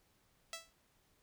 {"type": "tone with exponential decay", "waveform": "5% pulse", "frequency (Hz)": 659.3, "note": "E5", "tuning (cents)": 0, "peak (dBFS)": -28, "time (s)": [0.53, 0.73], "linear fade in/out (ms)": 1, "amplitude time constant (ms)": 43, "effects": ["pink hiss -73 dBFS RMS until 1.22 s"]}